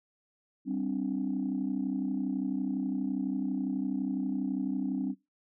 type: chord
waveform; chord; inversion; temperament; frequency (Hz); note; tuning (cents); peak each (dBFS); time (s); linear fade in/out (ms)
sine; G suspended fourth; none; equal; 196 / 261.6 / 293.7; G3 / C4 / D4; 0 / 0 / 0; -34 / -31 / -33; 0.65-5.15; 50
effects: noise-tail reverb RT60 0.2 s tail -20 dB re dry + tanh soft clip ceiling -22 dBFS